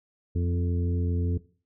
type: harmonic tone with a mistuned harmonic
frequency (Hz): 87.31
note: F2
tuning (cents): 0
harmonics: 1 / 2 / 3 / 4 / 5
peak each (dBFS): -24 / -34 / -35 / -41 / -38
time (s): 0.35-1.38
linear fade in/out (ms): 10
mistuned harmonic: 3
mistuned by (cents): -18
effects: noise-tail reverb RT60 0.4 s tail -18 dB re dry